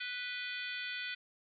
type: harmonic tone with a mistuned harmonic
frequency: 493.9 Hz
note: B4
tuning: in tune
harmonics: 3 / 4 / 5 / 6 / 7 / 8 / 9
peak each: -43 / -44 / -43 / -48 / -46 / -53 / -50 dBFS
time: 0-1.15 s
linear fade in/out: 10 ms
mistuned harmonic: 6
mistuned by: +87 cents
effects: none